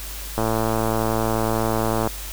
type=click train; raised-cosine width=1 ms; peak=-8 dBFS; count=189; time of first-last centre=0.38-2.074 s; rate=111 Hz; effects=added 50 Hz sine -33 dBFS peak until 2.32 s + white hiss -35 dBFS RMS until 2.32 s